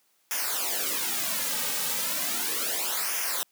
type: noise with flanger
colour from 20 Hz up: white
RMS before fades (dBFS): -29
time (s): 0.31-3.43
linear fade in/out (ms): 0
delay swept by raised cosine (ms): 0.24 to 2.94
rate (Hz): 0.35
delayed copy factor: -0.8
effects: white hiss -68 dBFS RMS until 3.51 s + high-pass 200 Hz 12 dB/octave